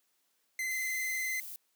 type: tone with vibrato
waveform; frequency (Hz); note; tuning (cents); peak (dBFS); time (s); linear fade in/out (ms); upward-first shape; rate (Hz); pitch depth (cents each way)
45% pulse; 2053; C7; -33; -32; 0.59-1.4; 2; sine; 20; 30
type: noise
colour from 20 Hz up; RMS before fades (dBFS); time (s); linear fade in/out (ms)
violet; -44; 0.71-1.56; 0
effects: white hiss -75 dBFS RMS until 1.75 s + high-pass 200 Hz 12 dB/octave